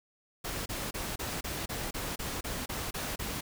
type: noise bursts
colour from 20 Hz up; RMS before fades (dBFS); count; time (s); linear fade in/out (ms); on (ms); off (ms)
pink; -36; 12; 0.44-3.41; 10; 220; 30
effects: none